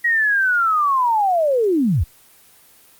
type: linear sweep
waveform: sine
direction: down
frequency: 1912 to 60.9 Hz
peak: -14 dBFS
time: 0.04-2.04 s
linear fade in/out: 10 ms
effects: white hiss -50 dBFS RMS until 2.99 s + Opus 24 kbps